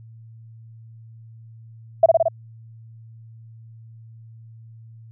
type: tone with echo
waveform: sine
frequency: 659.3 Hz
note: E5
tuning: in tune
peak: -7 dBFS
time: 2.03-2.06 s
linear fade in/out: 5 ms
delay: 56 ms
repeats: 4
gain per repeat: -2 dB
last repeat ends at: 2.284 s
effects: added 113 Hz sine -41 dBFS peak until 5.11 s